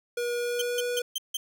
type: tone with pitch glide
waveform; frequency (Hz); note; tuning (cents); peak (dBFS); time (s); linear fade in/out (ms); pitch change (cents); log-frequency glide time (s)
square; 480.4 to 487.4; B4 to B4; -48 to -23; -28; 0.17-1.02; 5; +25; 0.38-0.86
type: tone bursts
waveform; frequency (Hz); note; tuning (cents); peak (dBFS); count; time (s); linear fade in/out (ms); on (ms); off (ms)
sawtooth; 3136; G7; 0; -24; 5; 0.59-1.37; 5; 28; 160
effects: none